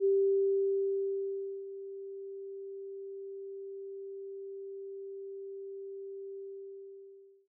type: tone with ADSR envelope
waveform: sine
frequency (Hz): 392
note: G4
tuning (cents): 0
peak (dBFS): -23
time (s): 0-7.48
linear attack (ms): 46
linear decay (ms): 1600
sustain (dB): -17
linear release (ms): 1100
effects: none